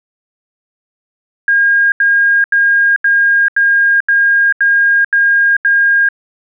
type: tone bursts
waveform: sine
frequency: 1620 Hz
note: G#6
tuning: 43 cents flat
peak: -7 dBFS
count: 9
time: 1.48-6.088 s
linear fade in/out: 2 ms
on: 440 ms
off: 81 ms
effects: none